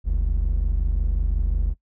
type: tone pair together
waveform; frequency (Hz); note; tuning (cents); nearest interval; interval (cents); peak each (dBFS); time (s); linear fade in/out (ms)
triangle; 45.23 / 70.8; F#1 / C#2; -39 / +37; minor sixth; 776; -17 / -23; 0.04-1.75; 50
effects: noise-tail reverb RT60 0.1 s tail -20 dB re dry + tanh soft clip ceiling -12 dBFS